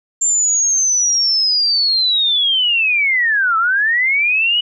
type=linear two-way sweep; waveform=sine; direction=down then up; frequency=7330 to 1293 to 2963 Hz; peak=-12 dBFS; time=0.21-4.61 s; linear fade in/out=10 ms; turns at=3.57 s; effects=none